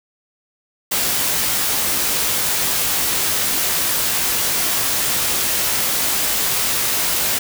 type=noise with comb filter; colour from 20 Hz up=white; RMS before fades=-19 dBFS; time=0.91-7.39 s; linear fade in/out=10 ms; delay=18 ms; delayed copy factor=+0.5; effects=none